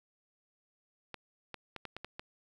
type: clicks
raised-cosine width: 0.3 ms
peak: -25 dBFS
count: 7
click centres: 1.143 / 1.543 / 1.763 / 1.853 / 1.966 / 2.046 / 2.195 s
effects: 9-bit